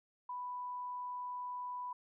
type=tone; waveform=sine; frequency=990 Hz; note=B5; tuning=4 cents sharp; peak=-39 dBFS; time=0.29-1.93 s; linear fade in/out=5 ms; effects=none